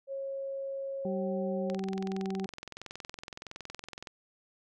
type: tone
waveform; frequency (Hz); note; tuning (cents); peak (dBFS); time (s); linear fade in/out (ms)
sine; 545; C#5; -29; -34; 0.07-1.78; 50
type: harmonic tone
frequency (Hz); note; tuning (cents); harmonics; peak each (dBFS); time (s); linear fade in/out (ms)
192.1; G3; -35; 1 / 2 / 4; -33 / -37 / -44; 1.05-2.46; 2
type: click train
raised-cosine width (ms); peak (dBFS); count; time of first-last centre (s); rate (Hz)
0.2; -24; 52; 1.7-4.072; 21.5
effects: none